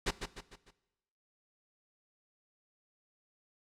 pink noise with echo, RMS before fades -31 dBFS, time 0.06-0.11 s, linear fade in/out 10 ms, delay 150 ms, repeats 4, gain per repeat -7 dB, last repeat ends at 0.71 s, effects noise-tail reverb RT60 1.0 s tail -18 dB re dry + low-pass 7000 Hz 12 dB/octave

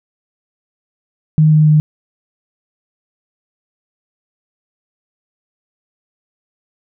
sine tone with pitch steps, 155 / 153.75 / 152.51 Hz, D#3 / D#3 / D#3, -6 / -20 / -34 cents, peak -6 dBFS, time 1.38-1.8 s, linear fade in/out 0 ms, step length 140 ms, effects none

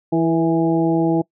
harmonic tone with a mistuned harmonic, 164.81 Hz, E3, in tune, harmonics 1 / 2 / 3 / 4 / 5, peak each -21 / -16 / -26 / -25 / -26 dBFS, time 0.12-1.22 s, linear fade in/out 10 ms, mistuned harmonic 3, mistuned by -29 cents, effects noise-tail reverb RT60 0.1 s tail -23 dB re dry

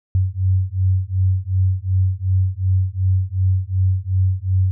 sine beating tone pair, 92.5 / 95.2 Hz, F#2 / F#2, 0 / +50 cents, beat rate 2.7 Hz, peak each -18 dBFS, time 0.15-4.71 s, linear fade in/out 0 ms, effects none

